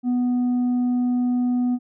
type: tone with tanh clipping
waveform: sine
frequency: 246.9 Hz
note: B3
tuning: in tune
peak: -19 dBFS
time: 0.03-1.79 s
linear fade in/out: 50 ms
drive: 3 dB
effects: none